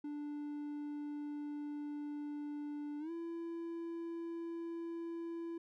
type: tone with pitch glide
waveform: triangle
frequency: 293.7 to 335.4 Hz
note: D4 to E4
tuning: 0 to +30 cents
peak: -38 dBFS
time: 0.04-5.58 s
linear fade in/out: 5 ms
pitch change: +230 cents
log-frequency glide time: 2.99-3.11 s
effects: none